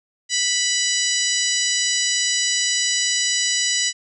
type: harmonic tone with a mistuned harmonic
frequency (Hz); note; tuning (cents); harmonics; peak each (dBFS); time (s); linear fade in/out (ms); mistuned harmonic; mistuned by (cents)
987.8; B5; 0; 2 / 3 / 4 / 5 / 6 / 7 / 8; -26 / -26 / -26 / -26 / -26 / -26 / -26; 0.29-3.93; 50; 6; -32
effects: none